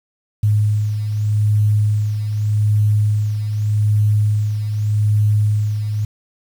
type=beating tone pair; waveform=sine; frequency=104.7 / 105.53 Hz; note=G#2 / G#2; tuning=+15 / +28 cents; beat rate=0.83 Hz; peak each=-22 / -14 dBFS; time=0.43-6.05 s; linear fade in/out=5 ms; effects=7-bit